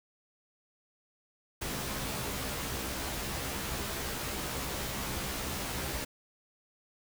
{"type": "noise with comb filter", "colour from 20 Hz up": "pink", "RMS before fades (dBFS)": -36, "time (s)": [1.61, 6.05], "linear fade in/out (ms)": 10, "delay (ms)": 15, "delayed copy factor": 0.9, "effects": []}